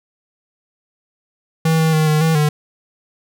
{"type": "tone with pitch steps", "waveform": "square", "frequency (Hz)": [161.2, 160.1, 156.2, 153.3, 161.2, 149.9], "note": ["E3", "D#3", "D#3", "D#3", "E3", "D3"], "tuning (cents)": [-38, 50, 7, -25, -38, 36], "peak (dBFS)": -13, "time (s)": [1.65, 2.49], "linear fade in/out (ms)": 5, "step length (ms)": 140, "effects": []}